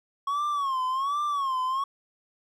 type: tone with vibrato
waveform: triangle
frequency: 1100 Hz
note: C#6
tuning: 14 cents flat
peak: -23 dBFS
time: 0.27-1.84 s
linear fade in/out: 5 ms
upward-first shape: sine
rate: 1.3 Hz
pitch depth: 130 cents each way
effects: none